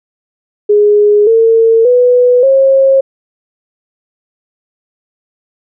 sine tone with pitch steps, 415.4 / 453 / 494 / 538.7 Hz, G#4 / A#4 / B4 / C#5, 0 / -50 / 0 / -50 cents, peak -4 dBFS, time 0.69-3.01 s, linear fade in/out 10 ms, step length 580 ms, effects none

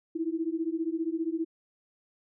sine beating tone pair, 319.2 / 334.2 Hz, D#4 / E4, +44 / +24 cents, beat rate 15 Hz, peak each -31 dBFS, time 0.15-1.45 s, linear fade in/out 10 ms, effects none

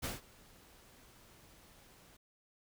pink noise with ADSR envelope, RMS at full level -37 dBFS, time 0.02-2.17 s, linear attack 24 ms, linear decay 160 ms, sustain -24 dB, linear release 8 ms, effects none

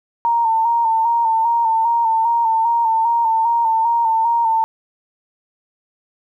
sine tone with vibrato, 915 Hz, A#5, 32 cents flat, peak -13 dBFS, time 0.25-4.64 s, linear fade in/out 0 ms, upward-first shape square, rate 2.5 Hz, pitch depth 36 cents each way, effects 9-bit

